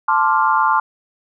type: chord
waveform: sine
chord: D minor seventh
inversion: second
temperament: equal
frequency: 880 / 1046.5 / 1174.7 / 1396.9 Hz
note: A5 / C6 / D6 / F6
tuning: 0 / 0 / 0 / 0 cents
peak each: -17 / -17 / -19 / -20 dBFS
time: 0.08-0.8 s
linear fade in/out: 5 ms
effects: none